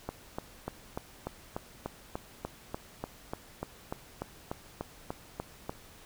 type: click train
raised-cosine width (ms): 1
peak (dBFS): -20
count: 20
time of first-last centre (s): 0.09-5.695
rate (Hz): 3.39
effects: pink hiss -54 dBFS RMS until 6.05 s